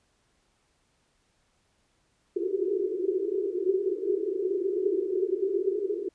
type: band-pass noise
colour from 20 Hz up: white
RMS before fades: -28 dBFS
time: 2.36-6.09 s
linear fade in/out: 10 ms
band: 360 to 410 Hz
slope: 96 dB/octave
effects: pink hiss -70 dBFS RMS until 6.14 s + resampled to 22050 Hz

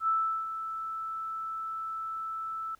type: tone with ADSR envelope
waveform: sine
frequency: 1318.5 Hz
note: E6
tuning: in tune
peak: -23 dBFS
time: 0-2.75 s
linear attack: 77 ms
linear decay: 380 ms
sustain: -10 dB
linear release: 3 ms
effects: pink hiss -66 dBFS RMS until 2.79 s

